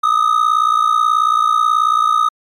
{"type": "ring-modulated tone", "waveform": "triangle", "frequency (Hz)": 1244.5, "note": "D#6", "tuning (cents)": 0, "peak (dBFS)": -6, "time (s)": [0.03, 2.29], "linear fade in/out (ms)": 10, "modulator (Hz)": 29.2, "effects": ["MP3 96 kbps"]}